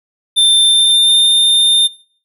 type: tone with pitch glide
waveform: square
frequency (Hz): 3575 to 3617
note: A7 to A7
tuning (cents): +27 to +47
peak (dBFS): -8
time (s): 0.36-1.88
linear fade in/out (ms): 20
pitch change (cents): +20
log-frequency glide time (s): 0.67-1.22
effects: noise-tail reverb RT60 0.5 s tail -21 dB re dry